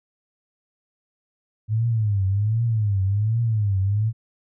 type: tone with vibrato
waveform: sine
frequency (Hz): 105.7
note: G#2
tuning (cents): +31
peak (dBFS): -18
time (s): 1.68-4.13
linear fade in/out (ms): 50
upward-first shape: triangle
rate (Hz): 1.3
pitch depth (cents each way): 200
effects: none